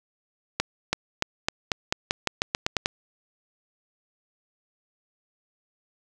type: accelerating click train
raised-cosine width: 0.2 ms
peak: -5 dBFS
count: 13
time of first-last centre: 0.6-2.859 s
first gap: 330 ms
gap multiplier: 0.89
effects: none